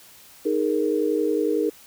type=chord; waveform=sine; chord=D# suspended fourth; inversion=none; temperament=equal; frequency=311.1 / 415.3 / 466.2 Hz; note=D#4 / G#4 / A#4; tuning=0 / 0 / 0 cents; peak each=-24 dBFS; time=0.45-1.7 s; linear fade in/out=10 ms; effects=white hiss -49 dBFS RMS until 1.86 s